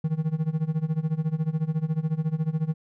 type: tone with tremolo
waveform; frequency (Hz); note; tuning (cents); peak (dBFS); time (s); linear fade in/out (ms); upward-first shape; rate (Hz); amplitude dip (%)
triangle; 158; D#3; +27; -18; 0.04-2.74; 5; sine; 14; 90
effects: none